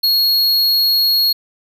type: tone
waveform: square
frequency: 4311 Hz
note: C#8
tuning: 49 cents flat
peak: -12 dBFS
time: 0.03-1.33 s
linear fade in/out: 10 ms
effects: none